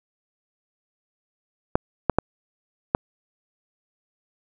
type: clicks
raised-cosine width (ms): 1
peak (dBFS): -3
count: 4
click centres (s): 1.755 / 2.097 / 2.186 / 2.949
effects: none